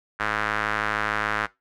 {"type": "tone with band-pass filter", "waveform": "square", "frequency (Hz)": 53.3, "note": "G#1", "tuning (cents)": 46, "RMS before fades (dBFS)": -26, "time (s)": [0.19, 1.47], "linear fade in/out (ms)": 20, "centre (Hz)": 1500, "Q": 2.6, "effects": ["noise-tail reverb RT60 0.2 s tail -19 dB re dry"]}